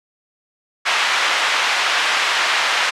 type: band-pass noise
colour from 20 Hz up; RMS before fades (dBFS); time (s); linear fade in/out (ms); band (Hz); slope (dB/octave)
white; -18; 0.85-2.91; 20; 920 to 2600; 12
effects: low-pass 9000 Hz 12 dB/octave